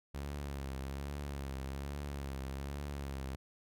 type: tone with vibrato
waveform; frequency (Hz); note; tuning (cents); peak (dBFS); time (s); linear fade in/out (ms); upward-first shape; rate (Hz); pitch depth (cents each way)
sawtooth; 69.3; C#2; 0; -35; 0.14-3.36; 10; triangle; 1.2; 74
effects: none